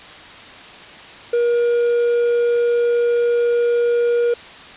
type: tone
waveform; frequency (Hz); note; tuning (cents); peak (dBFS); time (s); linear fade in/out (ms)
triangle; 475.9; A#4; +36; -12; 1.33-4.34; 5
effects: white hiss -38 dBFS RMS until 4.76 s + resampled to 8000 Hz